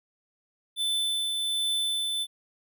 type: tone with tremolo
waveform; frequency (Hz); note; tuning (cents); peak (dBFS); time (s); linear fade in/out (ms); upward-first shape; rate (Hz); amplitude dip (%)
square; 3520; A7; 0; -25; 0.76-2.27; 50; triangle; 1.3; 30
effects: none